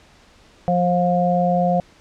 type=harmonic tone; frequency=177.2 Hz; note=F3; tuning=25 cents sharp; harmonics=1 / 3 / 4; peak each=-19 / -21 / -19 dBFS; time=0.68-1.8 s; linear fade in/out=0 ms; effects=pink hiss -51 dBFS RMS until 2 s + low-pass 6000 Hz 12 dB/octave